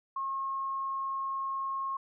sine tone, 1081 Hz, C#6, 44 cents flat, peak -31 dBFS, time 0.16-1.97 s, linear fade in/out 5 ms, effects none

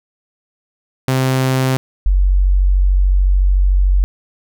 sawtooth / sine tone pair in turn, 130.8 / 46.84 Hz, C3 / F#1, 0 / +22 cents, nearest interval octave + tritone, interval 1778 cents, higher first, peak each -9 dBFS, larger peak neither, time 1.08-1.77 / 2.06-4.04 s, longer second, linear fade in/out 0 ms, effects none

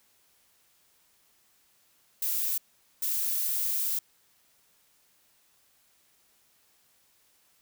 violet noise bursts at uneven times, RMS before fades -29 dBFS, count 2, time 2.22-2.58 / 3.02-3.99 s, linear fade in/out 5 ms, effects white hiss -66 dBFS RMS until 7.61 s

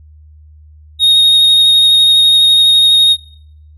triangle tone with vibrato, 3729 Hz, A#7, in tune, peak -4 dBFS, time 0.99-3.17 s, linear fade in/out 50 ms, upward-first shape sine, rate 12 Hz, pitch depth 11 cents each way, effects noise-tail reverb RT60 0.7 s tail -25 dB re dry + added 76 Hz sine -37 dBFS peak until 3.77 s

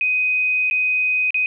sine tone with dropouts, 2505 Hz, D#7, 11 cents sharp, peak -16 dBFS, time 0.01-1.46 s, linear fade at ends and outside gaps 1 ms, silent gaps 0.7-0.71 / 1.306-1.344 s, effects none

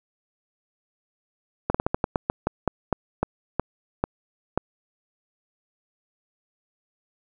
slowing click train, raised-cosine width 1 ms, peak -7 dBFS, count 15, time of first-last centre 1.7-4.576 s, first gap 45 ms, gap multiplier 1.21, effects none

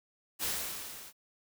white noise with level ramp, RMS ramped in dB -31 to -50 dBFS, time 0.39-1.13 s, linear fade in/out 50 ms, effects none

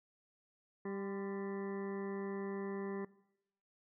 harmonic tone with a mistuned harmonic, 196.8 Hz, G3, 7 cents sharp, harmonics 1 / 2 / 3 / 4 / 5 / 6 / 7 / 9 / 10, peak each -42 / -41 / -57 / -55 / -52 / -58 / -63 / -55 / -58 dBFS, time 0.85-3.05 s, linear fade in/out 5 ms, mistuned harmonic 5, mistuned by +60 cents, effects noise-tail reverb RT60 0.8 s tail -20 dB re dry

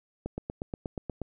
click train, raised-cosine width 2 ms, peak -20 dBFS, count 9, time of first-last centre 0.26-1.217 s, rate 8.36 Hz, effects none

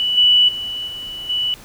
sine tone with level steps, 2960 Hz, F#7, in tune, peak -16 / -9 / -23 / -27 / -17 dBFS, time 0-1.54 s, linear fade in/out 0 ms, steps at 0.17 / 0.48 / 0.87 / 1.29 s, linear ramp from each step 10 ms, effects pink hiss -42 dBFS RMS until 1.64 s

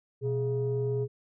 sine tone pair together, 123.47 / 415.3 Hz, B2 / G#4, 0 / 0 cents, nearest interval octave + major sixth, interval 2100 cents, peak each -28 dBFS, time 0.21-1.08 s, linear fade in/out 50 ms, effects tanh soft clip ceiling -21 dBFS

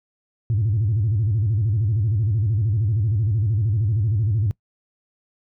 sine tone with vibrato, 106.3 Hz, G#2, 41 cents sharp, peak -16 dBFS, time 0.5-4.51 s, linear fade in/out 0 ms, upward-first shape square, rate 13 Hz, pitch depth 150 cents each way, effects noise-tail reverb RT60 0.1 s tail -23 dB re dry + tanh soft clip ceiling -14 dBFS

